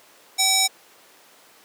square tone with band-pass filter, 765 Hz, G5, 42 cents flat, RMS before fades -19 dBFS, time 0.38-0.68 s, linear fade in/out 20 ms, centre 6700 Hz, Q 1.6, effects pink hiss -51 dBFS RMS until 1.64 s + high-pass 400 Hz 12 dB/octave

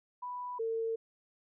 sine tone pair in turn, 987.8 / 452.1 Hz, B5 / A4, 0 / +47 cents, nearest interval octave + major second, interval 1353 cents, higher first, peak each -37 / -31 dBFS, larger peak second, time 0.22-0.59 / 0.59-0.96 s, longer neither, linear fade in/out 10 ms, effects none

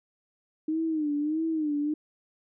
sine tone with vibrato, 307.5 Hz, D#4, 20 cents flat, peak -25 dBFS, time 0.68-1.94 s, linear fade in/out 5 ms, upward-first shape sine, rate 1.6 Hz, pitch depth 98 cents each way, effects none

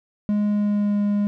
triangle tone with pitch glide, 207.7 to 205 Hz, G#3 to G#3, 0 to -22 cents, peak -16 dBFS, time 0.29-1.27 s, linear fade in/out 0 ms, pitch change -22 cents, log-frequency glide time 0.46-1 s, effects none

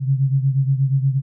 sine beating tone pair, 133.7 / 142.1 Hz, C3 / C#3, +38 / +43 cents, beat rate 8.4 Hz, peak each -16 / -21 dBFS, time 0-1.22 s, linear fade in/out 50 ms, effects none

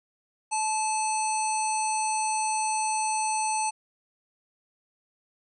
harmonic tone, 870 Hz, A5, 20 cents flat, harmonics 1 / 3 / 5 / 7 / 9 / 10, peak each -26 / -35 / -40 / -36 / -40 / -33 dBFS, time 0.51-3.71 s, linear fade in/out 20 ms, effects none

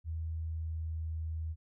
sine tone with pitch glide, 80.8 to 80.1 Hz, E2 to E2, -34 to -49 cents, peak -34 dBFS, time 0.04-1.56 s, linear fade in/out 50 ms, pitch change -15 cents, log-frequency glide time 0.16-1.17 s, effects none

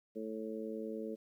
harmonic tone, 110 Hz, A2, in tune, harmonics 2 / 3 / 4 / 5, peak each -43 / -45 / -42 / -47 dBFS, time 0.15-1.16 s, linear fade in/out 20 ms, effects 12-bit

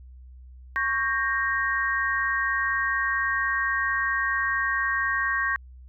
sine chord, G diminished, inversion second, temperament equal with one note detuned, 1108.7 / 1589 / 1864.7 Hz, Db6 / G6 / Bb6, 0 / +23 / 0 cents, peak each -28 / -27 / -26 dBFS, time 0.76-5.56 s, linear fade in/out 0 ms, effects added 63 Hz sine -43 dBFS peak until 5.88 s

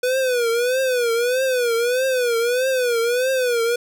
square tone with vibrato, 492.8 Hz, B4, 4 cents flat, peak -18 dBFS, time 0.03-3.76 s, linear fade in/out 5 ms, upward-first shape triangle, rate 1.6 Hz, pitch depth 140 cents each way, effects none

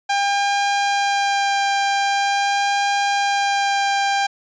sawtooth tone with vibrato, 800 Hz, G5, 35 cents sharp, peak -13 dBFS, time 0.09-4.27 s, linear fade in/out 10 ms, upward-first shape sine, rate 0.44 Hz, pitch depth 9 cents each way, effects resampled to 16000 Hz

